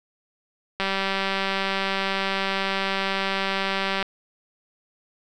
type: click train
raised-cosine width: 0.3 ms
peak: -9 dBFS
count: 627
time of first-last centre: 0.8-4.027 s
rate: 194 Hz
effects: none